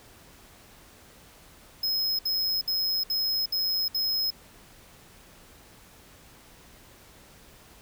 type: tone bursts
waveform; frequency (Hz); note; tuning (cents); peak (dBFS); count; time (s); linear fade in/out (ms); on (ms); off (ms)
square; 5130; E8; -48; -25; 6; 1.83-4.305; 5; 360; 63
effects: pink hiss -53 dBFS RMS until 7.81 s